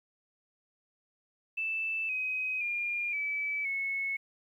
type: tone with pitch steps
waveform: sine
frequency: 2642 / 2523 / 2409 / 2300 / 2196 Hz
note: E7 / D#7 / D7 / D7 / C#7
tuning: +3 / +23 / +43 / -37 / -17 cents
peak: -30 dBFS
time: 1.57-4.17 s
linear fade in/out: 10 ms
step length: 520 ms
effects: 11-bit